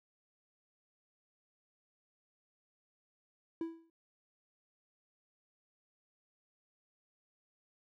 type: tone with exponential decay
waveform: triangle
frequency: 329.6 Hz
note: E4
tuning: in tune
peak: -30 dBFS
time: 3.61-3.9 s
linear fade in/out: 2 ms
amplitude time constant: 63 ms
effects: none